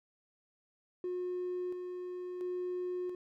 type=tone with tremolo; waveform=triangle; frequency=360.8 Hz; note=F#4; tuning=44 cents flat; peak=-31 dBFS; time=1.04-3.15 s; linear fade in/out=2 ms; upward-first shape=square; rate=0.73 Hz; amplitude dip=45%; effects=tanh soft clip ceiling -30 dBFS